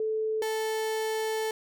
sine / 35% pulse tone pair in turn, 436.9 / 438.9 Hz, A4 / A4, -12 / -4 cents, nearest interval unison, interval 8 cents, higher second, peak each -26 dBFS, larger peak neither, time 0-0.42 / 0.42-1.51 s, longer second, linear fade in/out 2 ms, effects none

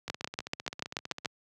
two click trains, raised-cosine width 0.2 ms, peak -13 / -21 dBFS, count 9 / 19, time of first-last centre 0.1-1.258 / 0.08-1.249 s, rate 6.91 / 15.4 Hz, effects high-pass 100 Hz 12 dB/octave

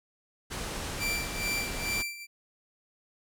pink low-pass noise, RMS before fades -36 dBFS, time 0.5-2.03 s, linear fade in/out 20 ms, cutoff 11000 Hz, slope 24 dB/octave
sawtooth tone with tremolo, 2349 Hz, D7, in tune, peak -25 dBFS, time 0.98-2.27 s, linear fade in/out 50 ms, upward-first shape sine, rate 2.3 Hz, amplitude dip 80%
effects none

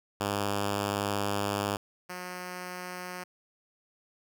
5% pulse tone pair in turn, 101.4 / 180.67 Hz, G#2 / F#3, -41 / -41 cents, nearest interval minor seventh, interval 1000 cents, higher second, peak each -17 / -26 dBFS, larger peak first, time 0.2-1.77 / 2.09-3.24 s, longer first, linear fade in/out 10 ms, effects none

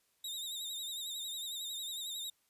sawtooth tone with vibrato, 3729 Hz, A#7, in tune, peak -36 dBFS, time 0.24-2.3 s, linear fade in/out 5 ms, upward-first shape sine, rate 11 Hz, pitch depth 70 cents each way, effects white hiss -75 dBFS RMS until 2.49 s + resampled to 32000 Hz

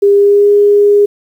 sine tone with pitch glide, 402.6 to 409.6 Hz, G4 to G#4, +46 to -24 cents, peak -4 dBFS, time 0.02-1.06 s, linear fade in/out 10 ms, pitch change +30 cents, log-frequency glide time 0.15-0.5 s, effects 7-bit

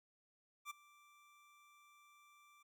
25% pulse tone with ADSR envelope, 1174.7 Hz, D6, in tune, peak -39 dBFS, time 0.65-2.63 s, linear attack 53 ms, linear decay 14 ms, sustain -22 dB, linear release 9 ms, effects none

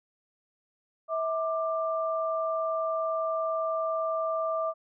sine tone pair together, 647.2 / 1185 Hz, E5 / D6, -32 / +15 cents, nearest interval minor seventh, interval 1047 cents, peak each -28 / -31 dBFS, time 1.08-4.74 s, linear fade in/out 50 ms, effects none

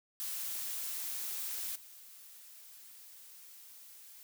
blue noise with level steps, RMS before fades -39 / -54 dBFS, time 0.2-4.23 s, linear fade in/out 0 ms, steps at 1.75 s, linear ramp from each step 10 ms, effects none

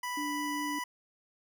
25% pulse tone, 987.8 Hz, B5, in tune, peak -30 dBFS, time 0.03-0.84 s, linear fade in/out 5 ms
sine tone with vibrato, 293.7 Hz, D4, in tune, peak -35 dBFS, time 0.17-0.79 s, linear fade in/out 5 ms, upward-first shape triangle, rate 4.9 Hz, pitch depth 9 cents each way
effects none

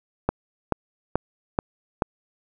click train, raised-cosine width 1 ms, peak -6 dBFS, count 5, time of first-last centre 0.29-2.022 s, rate 2.31 Hz, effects none

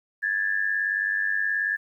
sine tone pair together, 1660 / 1758.7 Hz, G#6 / A6, -1 / -1 cents, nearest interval minor second, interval 100 cents, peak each -26 / -25 dBFS, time 0.22-1.77 s, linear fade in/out 20 ms, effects 10-bit

